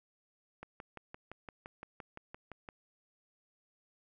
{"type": "click train", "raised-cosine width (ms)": 0.5, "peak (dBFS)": -30, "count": 13, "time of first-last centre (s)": [0.63, 2.688], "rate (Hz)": 5.83, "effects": []}